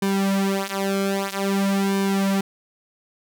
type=tone with flanger; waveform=sawtooth; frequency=196 Hz; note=G3; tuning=in tune; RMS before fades=-22 dBFS; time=0.02-2.41 s; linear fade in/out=5 ms; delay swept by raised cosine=1.5 to 6.2 ms; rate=0.51 Hz; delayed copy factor=-0.9; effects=none